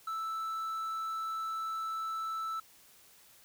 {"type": "tone", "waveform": "triangle", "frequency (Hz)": 1318.5, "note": "E6", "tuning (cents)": 0, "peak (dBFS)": -32, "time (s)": [0.07, 2.6], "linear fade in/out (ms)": 5, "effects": ["white hiss -60 dBFS RMS until 3.44 s"]}